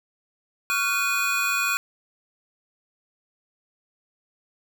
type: tone cluster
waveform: square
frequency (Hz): 1124 / 1394 / 1495 / 2472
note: C#6 / F6 / F#6 / D#7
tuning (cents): +24 / -4 / +17 / -12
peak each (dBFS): -31 / -28 / -32 / -25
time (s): 0.7-1.77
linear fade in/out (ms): 0
effects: none